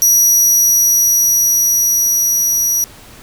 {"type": "tone with level ramp", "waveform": "sawtooth", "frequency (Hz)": 5800, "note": "F#8", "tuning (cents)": -35, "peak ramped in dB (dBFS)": [-5, -10], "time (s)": [0.02, 2.84], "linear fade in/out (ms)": 0, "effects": ["pink hiss -39 dBFS RMS until 3.22 s"]}